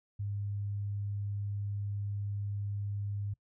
sine tone, 101.5 Hz, G#2, 39 cents flat, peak -33 dBFS, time 0.19-3.34 s, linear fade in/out 10 ms, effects noise-tail reverb RT60 0.1 s tail -23 dB re dry

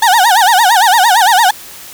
35% pulse tone with vibrato, 830.6 Hz, G#5, in tune, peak -4 dBFS, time 0.02-1.51 s, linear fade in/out 5 ms, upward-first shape sine, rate 8.8 Hz, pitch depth 240 cents each way, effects white hiss -32 dBFS RMS until 1.93 s

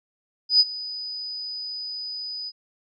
sine tone with ADSR envelope, 4978 Hz, D#8, in tune, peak -11 dBFS, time 0.49-2.52 s, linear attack 110 ms, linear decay 38 ms, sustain -19 dB, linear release 42 ms, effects none

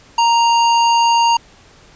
square tone, 932.3 Hz, A#5, in tune, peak -11 dBFS, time 0.18-1.37 s, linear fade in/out 5 ms, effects pink hiss -46 dBFS RMS until 1.95 s + resampled to 16000 Hz

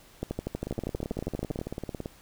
two click trains, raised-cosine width 2 ms, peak -17 / -20 dBFS, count 18 / 26, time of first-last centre 0.23-1.59 / 0.67-2.059 s, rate 12.5 / 18 Hz, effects pink hiss -55 dBFS RMS until 2.21 s

